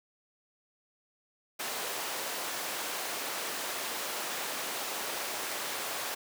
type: high-pass noise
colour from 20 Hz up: pink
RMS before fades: -36 dBFS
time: 1.59-6.15 s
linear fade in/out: 10 ms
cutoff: 500 Hz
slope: 12 dB/octave
effects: none